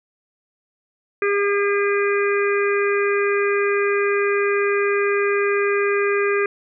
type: harmonic tone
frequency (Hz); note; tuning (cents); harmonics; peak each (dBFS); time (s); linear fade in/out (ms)
404.2; G#4; -47; 1 / 3 / 4 / 5 / 6; -18 / -26 / -26 / -28 / -28; 1.22-6.46; 2
effects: none